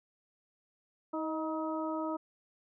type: harmonic tone with a mistuned harmonic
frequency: 317.5 Hz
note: D#4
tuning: 35 cents sharp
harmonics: 1 / 2 / 3 / 4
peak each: -35 / -38 / -40 / -41 dBFS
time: 1.13-2.17 s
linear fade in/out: 10 ms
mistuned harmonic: 2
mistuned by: -26 cents
effects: none